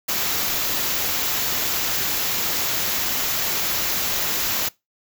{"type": "band-stop noise", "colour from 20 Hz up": "white", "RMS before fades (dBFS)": -23, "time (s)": [0.08, 4.69], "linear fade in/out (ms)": 10, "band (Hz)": [7600, 11000], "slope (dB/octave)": 96, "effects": ["noise-tail reverb RT60 0.2 s tail -22 dB re dry"]}